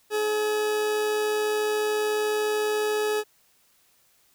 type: tone with amplitude modulation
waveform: 40% pulse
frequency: 424.6 Hz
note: G#4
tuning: 38 cents sharp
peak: -21 dBFS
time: 0.1-3.24 s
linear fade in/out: 50 ms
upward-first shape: sine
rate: 114 Hz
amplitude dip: 25%
effects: white hiss -63 dBFS RMS until 4.34 s